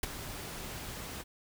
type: noise with ADSR envelope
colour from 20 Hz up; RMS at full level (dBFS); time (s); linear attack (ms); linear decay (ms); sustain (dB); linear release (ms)
pink; -29; 0.03-1.24; 4; 16; -13; 33
effects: none